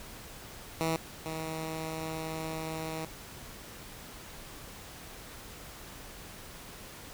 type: tone pair in turn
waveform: 10% pulse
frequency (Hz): 162.1 / 159.59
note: E3 / D#3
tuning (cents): -29 / +44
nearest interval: unison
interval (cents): 27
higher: first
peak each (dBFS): -20 / -27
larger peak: first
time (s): 0.81-0.96 / 1.26-3.05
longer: second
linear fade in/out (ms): 0
effects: pink hiss -47 dBFS RMS until 7.13 s